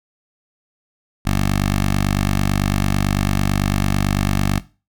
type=tone with notch filter; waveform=10% pulse; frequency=49 Hz; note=G1; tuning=in tune; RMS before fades=-18 dBFS; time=1.25-4.6 s; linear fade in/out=20 ms; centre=450 Hz; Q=0.93; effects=noise-tail reverb RT60 0.3 s tail -17 dB re dry